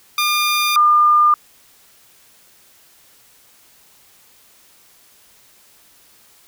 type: tone pair in turn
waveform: 15% pulse / sine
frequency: 1205 / 1205 Hz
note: D6 / D6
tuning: +44 / +44 cents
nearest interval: unison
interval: 0 cents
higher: neither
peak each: -9 dBFS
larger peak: neither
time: 0.18-0.76 / 0.76-1.34 s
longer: neither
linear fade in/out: 2 ms
effects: white hiss -51 dBFS RMS until 6.47 s

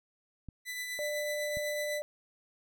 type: clicks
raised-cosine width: 5 ms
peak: -31 dBFS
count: 2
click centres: 0.487 / 1.571 s
type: tone with tremolo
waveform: sawtooth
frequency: 1993 Hz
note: B6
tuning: 15 cents sharp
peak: -31 dBFS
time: 0.65-2.02 s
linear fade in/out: 50 ms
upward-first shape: triangle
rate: 8 Hz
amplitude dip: 40%
type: tone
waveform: sine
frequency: 594 Hz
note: D5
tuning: 20 cents sharp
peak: -33 dBFS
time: 0.99-2.02 s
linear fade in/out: 0 ms
effects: none

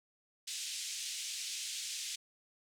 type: band-pass noise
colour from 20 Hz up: white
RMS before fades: -41 dBFS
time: 0.47-2.16 s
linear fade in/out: 10 ms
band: 2500 to 8100 Hz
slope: 24 dB/octave
effects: none

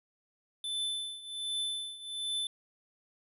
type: tone with tremolo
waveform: square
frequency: 3520 Hz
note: A7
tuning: in tune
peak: -31 dBFS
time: 0.64-2.47 s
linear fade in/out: 2 ms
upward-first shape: triangle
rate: 1.3 Hz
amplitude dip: 85%
effects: resampled to 32000 Hz

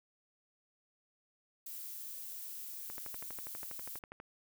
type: noise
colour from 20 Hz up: violet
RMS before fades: -45 dBFS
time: 1.66-3.99 s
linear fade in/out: 5 ms
type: click train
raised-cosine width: 0.5 ms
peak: -32 dBFS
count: 17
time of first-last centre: 2.9-4.201 s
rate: 12.3 Hz
effects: none

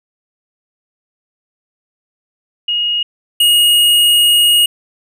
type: tone pair in turn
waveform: sine / square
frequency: 2873 / 2873 Hz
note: F7 / F7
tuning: +48 / +48 cents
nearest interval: unison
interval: 0 cents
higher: neither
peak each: -13 / -8 dBFS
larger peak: second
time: 2.68-3.03 / 3.4-4.66 s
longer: second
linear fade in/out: 5 ms
effects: none

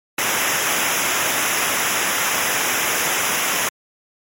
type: noise with comb filter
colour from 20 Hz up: pink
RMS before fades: -20 dBFS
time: 0.18-3.69 s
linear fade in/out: 5 ms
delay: 0.23 ms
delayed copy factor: -0.75
effects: high-pass 150 Hz 12 dB/octave + MP3 64 kbps

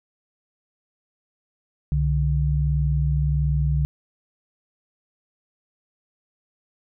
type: tone pair together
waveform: sine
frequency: 65.41 / 146.84 Hz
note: C2 / D3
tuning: 0 / 0 cents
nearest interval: octave + major second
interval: 1400 cents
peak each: -21 dBFS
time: 1.92-3.85 s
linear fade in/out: 0 ms
effects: none

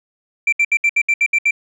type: tone bursts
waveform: sine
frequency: 2349 Hz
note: D7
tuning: in tune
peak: -9 dBFS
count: 9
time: 0.47-1.509 s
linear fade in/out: 5 ms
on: 55 ms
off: 68 ms
effects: tanh soft clip ceiling -10 dBFS

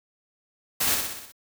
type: noise with echo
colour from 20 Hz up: white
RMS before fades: -24 dBFS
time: 0.8-0.95 s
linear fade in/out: 10 ms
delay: 62 ms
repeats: 6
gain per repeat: -4 dB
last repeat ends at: 1.322 s
effects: none

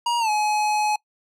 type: tone with pitch glide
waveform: square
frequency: 949 to 845.5 Hz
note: A#5 to G#5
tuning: +31 to +31 cents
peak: -20 dBFS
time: 0.06-0.96 s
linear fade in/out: 5 ms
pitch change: -200 cents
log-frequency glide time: 0.19-0.3 s
effects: noise-tail reverb RT60 0.1 s tail -23 dB re dry + low-pass 9000 Hz 12 dB/octave

